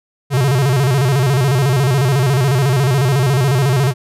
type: tone with vibrato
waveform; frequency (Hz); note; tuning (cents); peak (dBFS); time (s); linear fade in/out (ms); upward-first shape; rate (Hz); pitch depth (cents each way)
square; 133; C3; +29; -12; 0.3-3.94; 50; square; 14; 120
effects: resampled to 32000 Hz